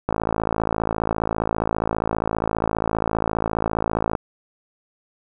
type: click train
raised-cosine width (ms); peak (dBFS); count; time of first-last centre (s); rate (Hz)
1; -7; 224; 0.09-4.152; 54.9
effects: none